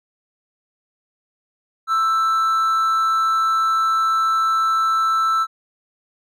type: tone with amplitude modulation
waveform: triangle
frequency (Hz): 1323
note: E6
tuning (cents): +6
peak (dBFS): -12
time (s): 1.87-5.47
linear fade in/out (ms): 50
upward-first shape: sine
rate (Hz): 249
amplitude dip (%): 35
effects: none